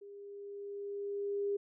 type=tone with level ramp; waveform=sine; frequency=403.5 Hz; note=G#4; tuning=50 cents flat; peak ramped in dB=-48 to -30 dBFS; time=0.01-1.57 s; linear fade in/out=10 ms; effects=none